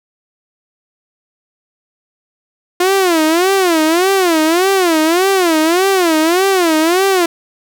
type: tone with vibrato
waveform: sawtooth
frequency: 349.2 Hz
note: F4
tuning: in tune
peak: -6 dBFS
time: 2.8-7.26 s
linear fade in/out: 5 ms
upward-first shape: sine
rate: 1.7 Hz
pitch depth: 200 cents each way
effects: none